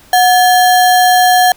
sine tone with sample-and-hold, 732 Hz, F#5, 19 cents flat, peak -5 dBFS, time 0.13-1.52 s, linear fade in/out 2 ms, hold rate 2450 Hz, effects pink hiss -43 dBFS RMS until 1.56 s

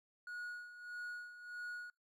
triangle tone with tremolo, 1452 Hz, F#6, 33 cents flat, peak -40 dBFS, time 0.27-1.9 s, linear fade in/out 2 ms, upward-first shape sine, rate 1.6 Hz, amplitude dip 70%, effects noise-tail reverb RT60 0.2 s tail -26 dB re dry

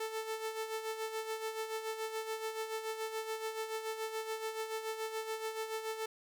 sawtooth tone with tremolo, 441.2 Hz, A4, 5 cents sharp, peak -31 dBFS, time 0-6.06 s, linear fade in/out 5 ms, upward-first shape sine, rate 7 Hz, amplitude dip 60%, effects none

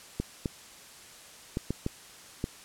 clicks, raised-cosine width 3 ms, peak -16 dBFS, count 6, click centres 0.2 / 0.458 / 1.571 / 1.706 / 1.864 / 2.441 s, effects white hiss -50 dBFS RMS until 2.64 s + low-pass 10000 Hz 12 dB/octave

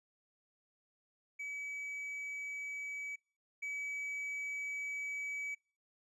triangle tone pair in turn, 2283 / 2283 Hz, D7 / D7, -50 / -50 cents, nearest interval unison, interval 0 cents, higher neither, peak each -38 / -36 dBFS, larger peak second, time 1.39-3.16 / 3.62-5.55 s, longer second, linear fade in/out 10 ms, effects noise-tail reverb RT60 0.4 s tail -26 dB re dry + resampled to 24000 Hz

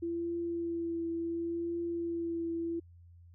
sine tone with vibrato, 337.2 Hz, E4, 39 cents sharp, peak -32 dBFS, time 0.02-2.8 s, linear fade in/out 10 ms, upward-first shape triangle, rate 0.7 Hz, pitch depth 22 cents each way, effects added 86 Hz sine -53 dBFS peak until 3.34 s

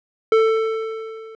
square tone with level ramp, 444.2 Hz, A4, 16 cents sharp, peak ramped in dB -11 to -37 dBFS, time 0.32-1.35 s, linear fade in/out 2 ms, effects low-pass 2000 Hz 12 dB/octave

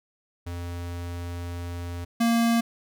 square tone pair in turn, 86.9 / 232 Hz, F2 / A#3, -8 / -8 cents, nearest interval octave + perfect fourth, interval 1700 cents, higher second, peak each -32 / -20 dBFS, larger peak second, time 0.46-2.05 / 2.2-2.61 s, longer first, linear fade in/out 10 ms, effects none

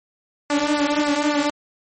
sawtooth tone with flanger, 293.7 Hz, D4, in tune, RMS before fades -20 dBFS, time 0.5-1.5 s, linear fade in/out 2 ms, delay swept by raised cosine 0.29 to 4.09 ms, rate 3.6 Hz, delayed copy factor -0.7, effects MP3 32 kbps

